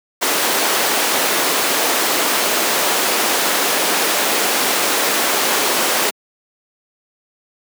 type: high-pass noise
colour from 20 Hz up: pink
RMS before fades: -17 dBFS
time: 0.21-6.11 s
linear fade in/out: 20 ms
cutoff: 360 Hz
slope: 12 dB/octave
effects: high-pass 200 Hz 12 dB/octave